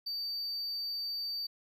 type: tone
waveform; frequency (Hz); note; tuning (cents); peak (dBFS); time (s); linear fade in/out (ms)
triangle; 4613; D8; -32; -33; 0.06-1.47; 10
effects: none